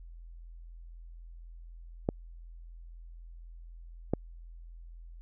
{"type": "clicks", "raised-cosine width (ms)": 2, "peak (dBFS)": -13, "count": 2, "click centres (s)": [2.089, 4.136], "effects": ["added 42 Hz sine -45 dBFS peak until 5.21 s"]}